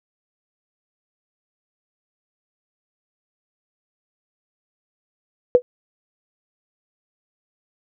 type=tone with exponential decay; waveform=sine; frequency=493.9 Hz; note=B4; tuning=in tune; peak=-4 dBFS; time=5.55-5.62 s; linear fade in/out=0 ms; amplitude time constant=15 ms; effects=none